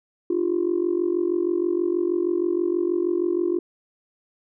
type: tone with amplitude modulation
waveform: sine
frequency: 349.2 Hz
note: F4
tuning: in tune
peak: -15 dBFS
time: 0.3-3.59 s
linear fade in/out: 5 ms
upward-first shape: sine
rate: 46.3 Hz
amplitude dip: 90%
effects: tanh soft clip ceiling -13 dBFS